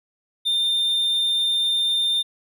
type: tone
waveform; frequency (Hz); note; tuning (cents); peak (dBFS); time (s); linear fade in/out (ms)
triangle; 3608; A7; +43; -17; 0.45-2.23; 20
effects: none